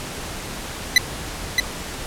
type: tone with echo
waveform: 25% pulse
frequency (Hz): 2000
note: B6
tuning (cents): +21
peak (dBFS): -5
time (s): 0.96-0.98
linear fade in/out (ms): 2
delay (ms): 620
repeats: 1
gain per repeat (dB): -5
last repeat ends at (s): 1.6
effects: pink hiss -31 dBFS RMS until 2.06 s + low-pass 11000 Hz 12 dB/octave